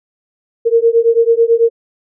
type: beating tone pair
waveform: sine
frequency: 457.3 / 466.4 Hz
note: A#4 / A#4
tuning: -33 / +1 cents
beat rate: 9.1 Hz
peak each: -11 dBFS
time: 0.65-1.7 s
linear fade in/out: 20 ms
effects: none